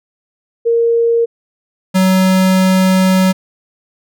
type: tone pair in turn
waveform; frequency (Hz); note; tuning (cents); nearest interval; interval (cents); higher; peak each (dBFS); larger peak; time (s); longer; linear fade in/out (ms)
sine / square; 464.8 / 187.52; A#4 / F#3; -5 / +23; octave + major third; 1572; first; -9 / -9; neither; 0.65-1.26 / 1.94-3.33; second; 20
effects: none